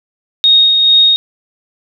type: tone with tremolo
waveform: sine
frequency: 3729 Hz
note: A#7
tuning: in tune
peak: -4 dBFS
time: 0.44-1.16 s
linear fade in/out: 0 ms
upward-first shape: sine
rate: 2.3 Hz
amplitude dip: 35%
effects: none